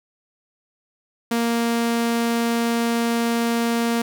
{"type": "tone", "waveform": "sawtooth", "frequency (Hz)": 233.1, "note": "A#3", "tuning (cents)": 0, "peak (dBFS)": -15, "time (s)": [1.31, 4.02], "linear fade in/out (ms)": 5, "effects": []}